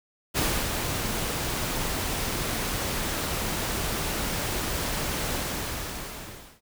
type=noise with ADSR envelope; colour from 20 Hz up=pink; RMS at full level=-24 dBFS; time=0.34-6.61 s; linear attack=32 ms; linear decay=290 ms; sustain=-5 dB; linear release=1300 ms; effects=none